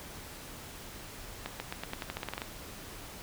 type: accelerating click train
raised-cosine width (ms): 0.3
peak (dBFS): -19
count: 13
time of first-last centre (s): 1.46-2.418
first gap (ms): 140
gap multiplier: 0.89
effects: pink hiss -46 dBFS RMS until 3.22 s